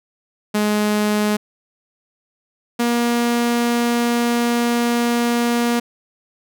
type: tone pair in turn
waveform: sawtooth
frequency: 210 / 237.6 Hz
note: G#3 / A#3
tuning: +19 / +33 cents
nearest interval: major second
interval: 214 cents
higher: second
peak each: -12 dBFS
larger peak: neither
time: 0.54-1.37 / 2.79-5.8 s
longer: second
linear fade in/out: 10 ms
effects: none